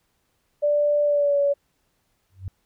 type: tone with pitch glide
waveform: sine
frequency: 587 to 567.3 Hz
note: D5 to C#5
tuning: -1 to +40 cents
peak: -17 dBFS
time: 0.62-1.54 s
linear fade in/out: 20 ms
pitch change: -59 cents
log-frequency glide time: 1.04-1.39 s
type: tone with exponential growth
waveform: sine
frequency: 94.4 Hz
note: F#2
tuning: 35 cents sharp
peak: -25 dBFS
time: 2.3-2.48 s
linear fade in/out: 0 ms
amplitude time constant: 38 ms
effects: pink hiss -70 dBFS RMS until 2.65 s